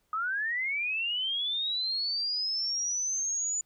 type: linear sweep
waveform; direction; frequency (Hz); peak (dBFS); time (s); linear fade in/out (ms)
sine; up; 1244.5 to 7010; -28; 0.13-3.61; 2
effects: pink hiss -73 dBFS RMS until 3.65 s